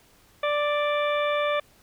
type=harmonic tone; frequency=588 Hz; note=D5; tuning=2 cents sharp; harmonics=1 / 2 / 3 / 4 / 5 / 6; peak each=-24 / -28 / -34 / -32 / -43 / -36 dBFS; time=0.43-1.6 s; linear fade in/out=5 ms; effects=pink hiss -58 dBFS RMS until 1.82 s